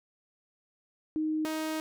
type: tone pair in turn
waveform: sine / sawtooth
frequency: 311.1 / 314.2 Hz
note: D#4 / D#4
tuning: 0 / +17 cents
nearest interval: unison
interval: 17 cents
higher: second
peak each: -27 dBFS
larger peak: neither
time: 1.16-1.45 / 1.45-1.8 s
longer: second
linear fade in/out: 0 ms
effects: none